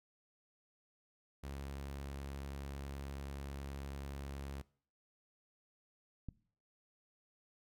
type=tone with vibrato; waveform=sawtooth; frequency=69.3 Hz; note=C#2; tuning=in tune; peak=-39 dBFS; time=1.43-4.62 s; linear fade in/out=10 ms; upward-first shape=sine; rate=12 Hz; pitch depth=9 cents each way
type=click; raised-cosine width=5 ms; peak=-31 dBFS; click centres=6.287 s
effects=noise-tail reverb RT60 0.5 s tail -21 dB re dry